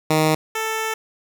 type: tone pair in turn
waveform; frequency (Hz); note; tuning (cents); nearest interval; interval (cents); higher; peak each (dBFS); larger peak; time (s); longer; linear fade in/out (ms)
10% pulse; 156.2 / 441.8; D#3 / A4; +7 / +7; octave + tritone; 1800; second; -7 / -14; first; 0.1-0.35 / 0.55-0.94; second; 5
effects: none